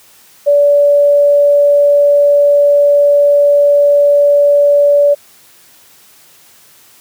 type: tone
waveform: sine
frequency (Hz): 576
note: D5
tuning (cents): -34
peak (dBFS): -5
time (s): 0.46-5.15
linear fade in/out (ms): 20
effects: white hiss -44 dBFS RMS until 7 s + high-pass 80 Hz 12 dB/octave